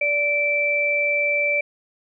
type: tone pair together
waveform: sine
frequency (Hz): 582 / 2333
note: D5 / D7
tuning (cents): -16 / -12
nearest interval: 2 octaves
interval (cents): 2404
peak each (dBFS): -24 / -19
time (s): 0.01-1.61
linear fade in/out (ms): 5
effects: none